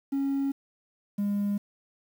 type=tone pair in turn; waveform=triangle; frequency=275.4 / 203.2 Hz; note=C#4 / G#3; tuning=-11 / -38 cents; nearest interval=perfect fourth; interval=527 cents; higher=first; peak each=-22 dBFS; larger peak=neither; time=0.12-0.52 / 1.18-1.58 s; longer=neither; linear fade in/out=10 ms; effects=tanh soft clip ceiling -20 dBFS + 9-bit